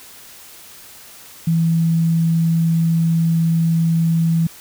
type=tone; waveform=sine; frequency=164.81 Hz; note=E3; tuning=in tune; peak=-13 dBFS; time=1.47-4.47 s; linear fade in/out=5 ms; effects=white hiss -41 dBFS RMS until 4.6 s